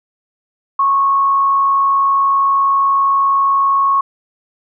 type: tone with frequency modulation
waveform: sine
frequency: 1100 Hz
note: C#6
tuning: 14 cents flat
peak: -10 dBFS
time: 0.79-4.01 s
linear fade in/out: 5 ms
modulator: 67.7 Hz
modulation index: 0.28
effects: none